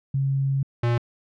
sine / square tone pair in turn, 136.5 / 118.95 Hz, C#3 / A#2, -26 / +35 cents, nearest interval major second, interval 239 cents, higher first, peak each -20 / -20 dBFS, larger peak neither, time 0.14-0.63 / 0.83-0.98 s, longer first, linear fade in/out 5 ms, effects low-pass 3000 Hz 12 dB/octave

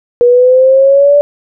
sine exponential sweep, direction up, 479.6 to 584 Hz, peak -3 dBFS, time 0.21-1.21 s, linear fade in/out 0 ms, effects none

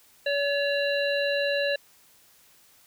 harmonic tone with a mistuned harmonic, 568 Hz, C#5, 42 cents sharp, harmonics 1 / 3 / 5 / 7, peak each -25 / -30 / -32 / -33 dBFS, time 0.26-1.76 s, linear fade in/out 5 ms, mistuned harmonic 5, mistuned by -43 cents, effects white hiss -58 dBFS RMS until 2.86 s

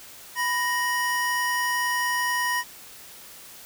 square tone pair together, 987.8 / 1867.9 Hz, B5 / A#6, 0 / +3 cents, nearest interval major seventh, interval 1103 cents, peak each -27 / -26 dBFS, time 0.35-2.64 s, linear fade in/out 50 ms, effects white hiss -45 dBFS RMS until 3.65 s

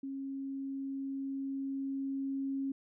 sine tone with level ramp, 272 Hz, C#4, 33 cents flat, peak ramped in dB -37 to -32 dBFS, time 0.03-2.72 s, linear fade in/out 5 ms, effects none

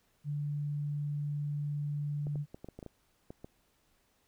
sine tone, 146.2 Hz, D3, 7 cents flat, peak -32 dBFS, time 0.24-2.46 s, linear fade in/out 50 ms
clicks, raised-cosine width 2 ms, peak -31 dBFS, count 10, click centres 2.269 / 2.357 / 2.545 / 2.645 / 2.687 / 2.79 / 2.828 / 2.863 / 3.305 / 3.445 s
effects pink hiss -72 dBFS RMS until 4.27 s

